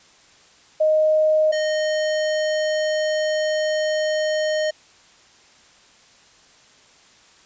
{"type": "tone pair in turn", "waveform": ["sine", "square"], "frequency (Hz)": [621, 617.4], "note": ["D#5", "D#5"], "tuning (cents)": [-3, -14], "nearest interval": "unison", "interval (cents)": 11, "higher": "first", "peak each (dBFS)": [-14, -20], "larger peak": "first", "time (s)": [[0.8, 1.52], [1.52, 4.71]], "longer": "second", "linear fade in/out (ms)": 10, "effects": ["white hiss -52 dBFS RMS until 7.45 s", "resampled to 16000 Hz"]}